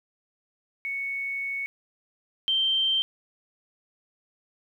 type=tone pair in turn; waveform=sine; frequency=2217 / 3135 Hz; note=C#7 / G7; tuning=0 / -1 cents; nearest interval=tritone; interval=599 cents; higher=second; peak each=-28 / -21 dBFS; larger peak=second; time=0.85-1.66 / 2.48-3.02 s; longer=first; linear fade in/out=0 ms; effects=10-bit